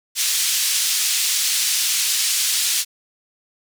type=band-pass noise; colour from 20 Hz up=white; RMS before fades=-20 dBFS; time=0.15-2.85 s; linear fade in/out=50 ms; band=3000 to 8500 Hz; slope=12 dB/octave; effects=none